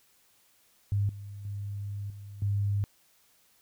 sine tone with level steps, 101.1 Hz, G#2, 46 cents flat, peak -24 / -39 / -33 / -41 / -25 dBFS, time 0.92-2.84 s, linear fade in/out 0 ms, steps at 1.09 / 1.45 / 2.1 / 2.42 s, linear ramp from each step 2 ms, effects white hiss -65 dBFS RMS until 3.61 s

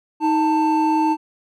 triangle tone pair together, 314.6 / 889 Hz, D#4 / A5, +19 / +18 cents, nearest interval octave + tritone, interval 1799 cents, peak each -16 / -16 dBFS, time 0.2-1.17 s, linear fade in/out 50 ms, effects none

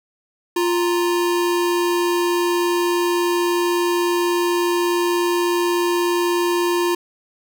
square tone pair together, 349.6 / 932.3 Hz, F4 / A#5, +2 / 0 cents, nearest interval octave + perfect fourth, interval 1698 cents, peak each -18 / -26 dBFS, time 0.56-6.95 s, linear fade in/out 5 ms, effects none

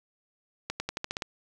accelerating click train, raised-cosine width 0.2 ms, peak -14 dBFS, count 8, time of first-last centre 0.7-1.222 s, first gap 100 ms, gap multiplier 0.9, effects none

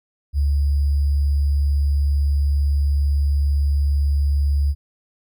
sine tone with sample-and-hold, 71.1 Hz, C#2, 45 cents sharp, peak -15 dBFS, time 0.33-4.75 s, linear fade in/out 50 ms, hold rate 4900 Hz, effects none

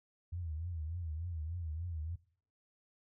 sine tone with vibrato, 82.41 Hz, E2, in tune, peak -37 dBFS, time 0.32-2.16 s, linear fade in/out 10 ms, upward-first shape triangle, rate 3.4 Hz, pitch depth 160 cents each way, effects noise-tail reverb RT60 0.5 s tail -19 dB re dry

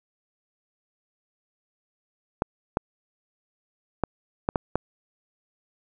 clicks, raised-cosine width 1 ms, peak -8 dBFS, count 6, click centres 2.421 / 2.771 / 4.037 / 4.489 / 4.558 / 4.756 s, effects none

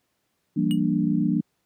sine chord, E half-diminished seventh, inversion none, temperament equal with one note detuned, 168.76 / 196 / 233.1 / 293.7 Hz, E3 / G3 / Bb3 / D4, +41 / 0 / 0 / 0 cents, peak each -25 dBFS, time 0.56-1.41 s, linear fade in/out 10 ms
square tone with exponential decay, 2900 Hz, F#7, 35 cents flat, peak -28 dBFS, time 0.71-0.8 s, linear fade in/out 0 ms, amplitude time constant 19 ms
effects pink hiss -73 dBFS RMS until 1.65 s + high-pass 100 Hz 12 dB/octave

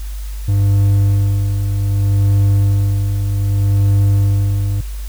triangle tone with tremolo, 100 Hz, G2, 35 cents sharp, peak -7 dBFS, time 0.48-4.81 s, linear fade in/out 5 ms, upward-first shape sine, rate 0.64 Hz, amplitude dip 50%, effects added 50 Hz sine -22 dBFS peak until 5.08 s + white hiss -40 dBFS RMS until 5.08 s

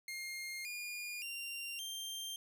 sawtooth tone with pitch steps, 2126 / 2428 / 2773 / 3167 Hz, C7 / D#7 / F7 / G7, +27 / -43 / -13 / +17 cents, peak -38 dBFS, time 0.08-2.36 s, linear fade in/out 2 ms, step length 570 ms, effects none

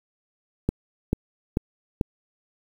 click train, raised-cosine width 3 ms, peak -8 dBFS, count 4, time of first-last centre 0.69-2.012 s, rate 2.27 Hz, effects 7-bit

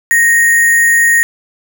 sine tone with sample-and-hold, 1864.7 Hz, A#6, in tune, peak -6 dBFS, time 0.11-1.23 s, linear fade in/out 0 ms, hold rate 8820 Hz, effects none

